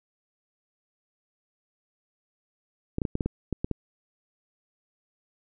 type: clicks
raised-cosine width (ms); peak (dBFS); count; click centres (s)
3; -14; 9; 2.984 / 3.018 / 3.052 / 3.154 / 3.208 / 3.26 / 3.527 / 3.645 / 3.713
effects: none